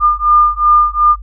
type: beating tone pair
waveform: sine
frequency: 1204 / 1206.7 Hz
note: D6 / D6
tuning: +43 / +47 cents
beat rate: 2.7 Hz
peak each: -11 dBFS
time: 0-1.16 s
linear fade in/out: 50 ms
effects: noise-tail reverb RT60 0.1 s tail -18 dB re dry + added 50 Hz sine -26 dBFS peak until 1.22 s